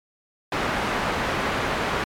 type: low-pass noise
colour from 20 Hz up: white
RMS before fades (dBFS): -25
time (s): 0.52-2.04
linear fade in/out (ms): 2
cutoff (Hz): 1600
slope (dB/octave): 12
effects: MP3 96 kbps